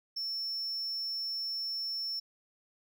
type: tone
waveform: triangle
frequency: 5400 Hz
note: E8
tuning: 41 cents sharp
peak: -32 dBFS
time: 0.16-2.2 s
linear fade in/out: 10 ms
effects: none